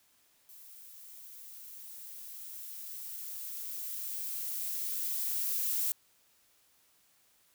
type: noise with level ramp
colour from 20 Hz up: violet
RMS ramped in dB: -53 to -31 dBFS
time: 0.49-5.92 s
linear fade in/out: 0 ms
effects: white hiss -68 dBFS RMS until 7.54 s